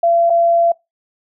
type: tone with dropouts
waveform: sine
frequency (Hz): 680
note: F5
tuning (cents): -46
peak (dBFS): -10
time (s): 0.03-0.72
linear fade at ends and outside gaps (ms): 5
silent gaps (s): 0.298-0.302
effects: noise-tail reverb RT60 0.2 s tail -23 dB re dry